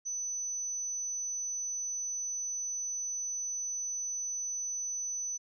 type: tone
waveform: sine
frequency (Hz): 6000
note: F#8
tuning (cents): +23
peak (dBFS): -33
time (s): 0.05-5.38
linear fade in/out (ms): 20
effects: none